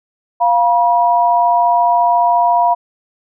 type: tone pair together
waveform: sine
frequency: 698.5 / 964.2 Hz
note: F5 / B5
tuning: 0 / -42 cents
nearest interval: tritone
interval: 558 cents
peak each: -12 dBFS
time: 0.4-2.75 s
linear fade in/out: 20 ms
effects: none